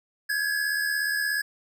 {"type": "tone pair together", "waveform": "square", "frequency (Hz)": [1615.1, 1692], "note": ["G#6", "G#6"], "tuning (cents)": [-49, 32], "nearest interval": "minor second", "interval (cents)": 81, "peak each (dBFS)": [-32, -26], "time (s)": [0.29, 1.42], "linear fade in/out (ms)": 10, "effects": []}